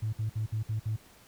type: tone bursts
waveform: sine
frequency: 109 Hz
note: A2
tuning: 16 cents flat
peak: -27 dBFS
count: 6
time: 0.02-0.965 s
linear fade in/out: 10 ms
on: 110 ms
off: 57 ms
effects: tanh soft clip ceiling -24 dBFS + pink hiss -57 dBFS RMS until 1.27 s